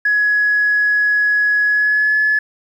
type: tone with pitch glide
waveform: sine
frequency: 1681 to 1713.3 Hz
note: G#6 to A6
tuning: +20 to -47 cents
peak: -11 dBFS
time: 0.05-2.39 s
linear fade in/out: 5 ms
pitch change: +33 cents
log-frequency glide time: 1.65-2.16 s
effects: tanh soft clip ceiling -7 dBFS + 8-bit